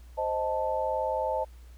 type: chord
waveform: sine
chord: A diminished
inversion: first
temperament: equal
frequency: 523.3 / 622.3 / 880 Hz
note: C5 / Eb5 / A5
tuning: 0 / 0 / 0 cents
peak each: -31 / -31 / -30 dBFS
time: 0.17-1.45 s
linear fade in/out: 20 ms
effects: added 60 Hz sine -46 dBFS peak until 1.77 s + pink hiss -62 dBFS RMS until 1.77 s